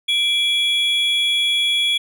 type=tone pair together; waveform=triangle; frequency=2350 / 3360 Hz; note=D7 / G#7; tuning=+1 / +19 cents; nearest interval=tritone; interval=618 cents; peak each=-21 / -15 dBFS; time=0.08-1.98 s; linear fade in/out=10 ms; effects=none